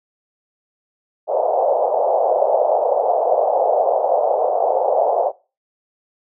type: band-pass noise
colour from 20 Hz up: pink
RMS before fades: -17 dBFS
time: 1.27-5.32 s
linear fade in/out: 50 ms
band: 510 to 780 Hz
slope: 48 dB/octave
effects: noise-tail reverb RT60 0.3 s tail -20 dB re dry